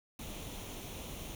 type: noise with comb filter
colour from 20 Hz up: pink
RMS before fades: -44 dBFS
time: 0.19-1.35 s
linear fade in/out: 2 ms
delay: 0.31 ms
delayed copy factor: +0.55
effects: none